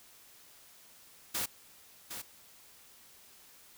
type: noise with echo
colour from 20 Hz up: white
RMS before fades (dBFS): -34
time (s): 1.34-1.46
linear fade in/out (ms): 10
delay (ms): 760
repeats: 1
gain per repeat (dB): -8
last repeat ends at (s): 2.22
effects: white hiss -58 dBFS RMS until 3.77 s